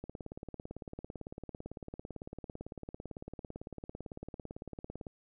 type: click train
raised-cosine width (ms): 2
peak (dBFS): -29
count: 91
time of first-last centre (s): 0.04-5.068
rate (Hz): 17.9
effects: none